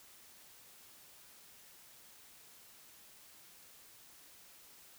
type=silence; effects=white hiss -59 dBFS RMS until 4.98 s